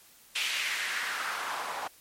white noise with band-pass filter sweep, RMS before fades -33 dBFS, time 0.35-1.88 s, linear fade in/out 10 ms, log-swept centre 2800 to 840 Hz, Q 2.3, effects white hiss -57 dBFS RMS until 2 s + MP3 64 kbps

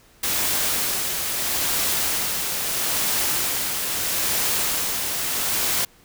white noise with tremolo, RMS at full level -22 dBFS, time 0.23-5.85 s, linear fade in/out 5 ms, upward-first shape sine, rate 0.77 Hz, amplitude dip 35%, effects pink hiss -54 dBFS RMS until 6.04 s

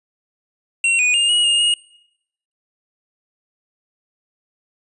square tone with pitch steps, 2734 / 2474 / 2816 / 2899 / 2836 / 2867 Hz, F7 / D#7 / F7 / F#7 / F7 / F7, -37 / -10 / +14 / -36 / +26 / +45 cents, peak -14 dBFS, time 0.84-1.74 s, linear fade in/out 2 ms, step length 150 ms, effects noise-tail reverb RT60 0.8 s tail -24 dB re dry + resampled to 24000 Hz

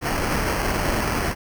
pink noise with sample-and-hold, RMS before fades -23 dBFS, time 0.01-1.35 s, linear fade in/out 50 ms, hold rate 3675 Hz, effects none

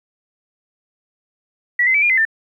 sine tone with pitch steps, 1943 / 2058 / 2303 / 2415 / 2053 / 1788 Hz, B6 / C7 / D7 / D7 / C7 / A6, -29 / -29 / -34 / +48 / -33 / +27 cents, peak -12 dBFS, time 1.79-2.252 s, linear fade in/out 5 ms, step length 77 ms, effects 9-bit

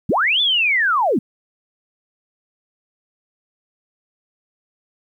sine linear two-way sweep, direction up then down, 106.9 to 3544 to 178.4 Hz, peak -14 dBFS, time 0.09-1.19 s, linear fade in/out 5 ms, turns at 0.41 s, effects 9-bit

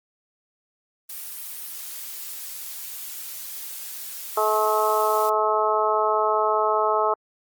blue noise, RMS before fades -35 dBFS, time 1.09-5.3 s, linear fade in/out 10 ms
harmonic tone, 215 Hz, A3, 40 cents flat, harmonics 2 / 3 / 4 / 5 / 6, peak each -25 / -25 / -25 / -25 / -25 dBFS, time 4.37-7.14 s, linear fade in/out 5 ms
effects Opus 32 kbps

